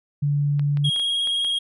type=tone; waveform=sine; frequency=144.4 Hz; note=D3; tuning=29 cents flat; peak=-18 dBFS; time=0.22-0.9 s; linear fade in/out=10 ms
type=clicks; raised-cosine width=0.3 ms; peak=-23 dBFS; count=6; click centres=0.595 / 0.772 / 0.962 / 0.997 / 1.273 / 1.447 s
type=tone with vibrato; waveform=triangle; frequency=3273 Hz; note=G#7; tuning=26 cents flat; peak=-19 dBFS; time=0.84-1.59 s; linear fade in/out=10 ms; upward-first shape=sine; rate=19 Hz; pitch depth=23 cents each way
effects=resampled to 32000 Hz